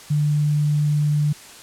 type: tone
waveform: sine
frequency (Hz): 148.5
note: D3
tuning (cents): +20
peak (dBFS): -16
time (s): 0.1-1.33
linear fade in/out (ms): 10
effects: white hiss -42 dBFS RMS until 1.62 s + low-pass 10000 Hz 12 dB/octave